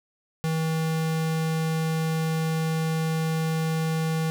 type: tone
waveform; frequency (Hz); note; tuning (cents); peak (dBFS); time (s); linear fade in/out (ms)
square; 160.4; E3; -47; -24; 0.44-4.3; 0
effects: none

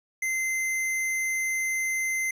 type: tone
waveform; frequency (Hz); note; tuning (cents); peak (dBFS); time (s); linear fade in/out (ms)
square; 2072; C7; -17; -26; 0.22-2.31; 5
effects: resampled to 32000 Hz

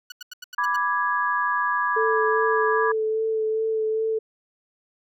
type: tone bursts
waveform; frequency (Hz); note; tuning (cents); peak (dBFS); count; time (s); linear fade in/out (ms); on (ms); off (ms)
15% pulse; 1471; F#6; -11; -28; 7; 0.1-0.763; 5; 21; 86
type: chord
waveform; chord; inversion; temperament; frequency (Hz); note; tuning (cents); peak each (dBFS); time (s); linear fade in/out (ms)
sine; G# diminished; first; equal; 987.8 / 1174.7 / 1661.2; B5 / D6 / G#6; 0 / 0 / 0; -25; 0.58-2.92; 5
type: tone with vibrato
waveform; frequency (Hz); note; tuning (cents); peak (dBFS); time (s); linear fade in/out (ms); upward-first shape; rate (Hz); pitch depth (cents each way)
sine; 440; A4; 0; -21; 1.96-4.19; 10; sine; 2.5; 16
effects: none

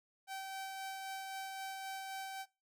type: tone with tremolo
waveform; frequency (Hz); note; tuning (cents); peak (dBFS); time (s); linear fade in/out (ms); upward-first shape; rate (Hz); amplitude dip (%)
sawtooth; 772; G5; -27; -37; 0.27-2.46; 50; sine; 3.8; 25
effects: noise-tail reverb RT60 0.3 s tail -22 dB re dry

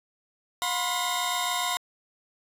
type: tone cluster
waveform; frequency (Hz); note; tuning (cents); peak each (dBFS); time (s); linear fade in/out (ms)
sawtooth; 715 / 993 / 1060 / 3698; F5 / B5 / C6 / A#7; +41 / +9 / +22 / -15; -28; 0.62-1.77; 0
effects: resampled to 32000 Hz

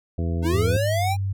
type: harmonic tone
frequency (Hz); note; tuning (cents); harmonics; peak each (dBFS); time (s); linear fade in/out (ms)
84; E2; +33; 1 / 2 / 3 / 4 / 5 / 6 / 8; -23 / -29 / -33 / -35 / -37 / -39 / -41; 0.18-0.77; 5
type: linear sweep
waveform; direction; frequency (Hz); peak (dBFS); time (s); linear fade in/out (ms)
square; up; 290 to 813; -23; 0.42-1.17; 50
type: tone with pitch glide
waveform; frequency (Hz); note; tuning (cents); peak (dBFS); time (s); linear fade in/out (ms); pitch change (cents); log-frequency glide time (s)
sine; 103.83 to 97.44; G#2 to G2; 0 to -10; -22; 0.53-1.33; 10; -110; 0.94-0.99
effects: none

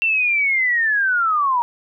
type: linear sweep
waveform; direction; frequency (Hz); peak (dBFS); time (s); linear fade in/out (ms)
sine; down; 2715 to 932.3; -15; 0.02-1.62; 0
effects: none

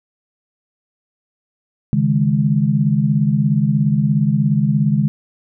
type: chord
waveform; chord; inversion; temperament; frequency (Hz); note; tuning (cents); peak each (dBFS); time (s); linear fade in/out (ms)
sine; C# suspended second; none; equal; 138.59 / 155.56 / 207.7; C#3 / D#3 / G#3; 0 / 0 / 0; -17; 1.93-5.08; 0
effects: none

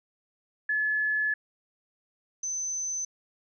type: tone pair in turn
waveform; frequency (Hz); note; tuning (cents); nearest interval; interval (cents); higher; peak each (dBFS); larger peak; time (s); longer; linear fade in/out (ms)
sine; 1716 / 6115; A6 / G8; -44 / -44; octave + minor seventh; 2200; second; -24 / -29; first; 0.69-1.34 / 2.43-3.05; first; 5
effects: none

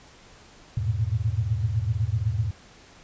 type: tone cluster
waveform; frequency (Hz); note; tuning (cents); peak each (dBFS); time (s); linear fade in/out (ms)
sine; 82.7 / 105.4 / 113.4 / 121.3; E2 / G#2 / A#2 / B2; +6 / +26 / -47 / -31; -30 / -25 / -31 / -29; 0.77-2.51; 5
effects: pink hiss -51 dBFS RMS until 3.03 s + resampled to 16000 Hz

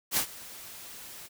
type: noise with ADSR envelope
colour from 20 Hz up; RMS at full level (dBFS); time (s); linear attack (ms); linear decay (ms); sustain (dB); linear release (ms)
white; -25; 0.11-1.29; 61; 87; -20; 39
effects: none

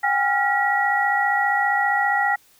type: tone cluster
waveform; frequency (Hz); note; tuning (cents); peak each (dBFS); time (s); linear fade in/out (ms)
sine; 759 / 814 / 1390 / 1924; F#5 / G#5 / F6 / B6; +44 / -35 / -9 / -46; -28 / -21 / -26 / -21; 0.03-2.36; 10
effects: white hiss -56 dBFS RMS until 2.59 s

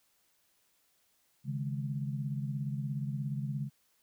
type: chord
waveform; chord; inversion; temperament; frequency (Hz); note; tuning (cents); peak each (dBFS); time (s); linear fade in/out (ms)
sine; C# suspended second; none; equal; 138.59 / 155.56 / 207.7; C#3 / D#3 / G#3; 0 / 0 / 0; -34 / -40 / -40; 1.44-3.7; 50
effects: white hiss -72 dBFS RMS until 4.02 s

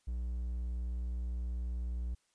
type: tone with vibrato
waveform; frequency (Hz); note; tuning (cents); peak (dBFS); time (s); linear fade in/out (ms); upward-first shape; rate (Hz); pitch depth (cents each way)
triangle; 60.1; B1; -46; -32; 0.07-2.15; 10; sine; 19; 12
effects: white hiss -75 dBFS RMS until 2.34 s + resampled to 22050 Hz

